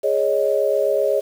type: chord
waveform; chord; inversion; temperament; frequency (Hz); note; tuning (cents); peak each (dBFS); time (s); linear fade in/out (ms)
sine; Ab suspended fourth; none; equal; 415.3 / 554.4 / 622.3; Ab4 / Db5 / Eb5; 0 / 0 / 0; -21 / -19 / -21; 0.03-1.21; 20
effects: 7-bit